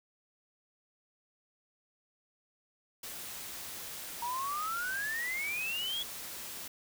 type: noise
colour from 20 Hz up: white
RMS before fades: -43 dBFS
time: 3.03-6.68 s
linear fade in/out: 5 ms
type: exponential sweep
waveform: sine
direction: up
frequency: 938 to 3400 Hz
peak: -33 dBFS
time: 4.22-6.03 s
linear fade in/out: 5 ms
effects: none